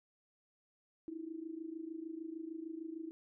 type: tone with amplitude modulation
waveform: sine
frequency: 323.7 Hz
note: E4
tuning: 31 cents flat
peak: -38 dBFS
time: 1.08-3.11 s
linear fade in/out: 0 ms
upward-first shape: sine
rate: 26.6 Hz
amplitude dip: 80%
effects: none